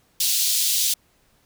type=high-pass noise; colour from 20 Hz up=pink; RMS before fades=-21 dBFS; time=0.2-0.94 s; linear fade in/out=5 ms; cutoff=3600 Hz; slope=24 dB/octave; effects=pink hiss -62 dBFS RMS until 1.45 s